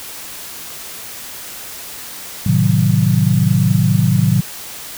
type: chord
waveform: sine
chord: A diminished seventh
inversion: none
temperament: equal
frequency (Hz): 110 / 130.81 / 155.56 / 185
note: A2 / C3 / Eb3 / Gb3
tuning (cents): 0 / 0 / 0 / 0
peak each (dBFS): -16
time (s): 2.46-4.41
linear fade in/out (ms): 5
effects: white hiss -31 dBFS RMS until 4.97 s